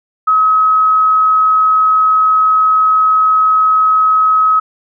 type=tone; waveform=sine; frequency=1277 Hz; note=D#6; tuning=45 cents sharp; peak=-7 dBFS; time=0.27-4.6 s; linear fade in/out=10 ms; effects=none